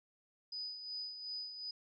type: tone with tremolo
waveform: sine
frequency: 4978 Hz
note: D#8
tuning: in tune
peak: -39 dBFS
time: 0.52-1.71 s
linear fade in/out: 5 ms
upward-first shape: sine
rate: 2.7 Hz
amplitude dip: 55%
effects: none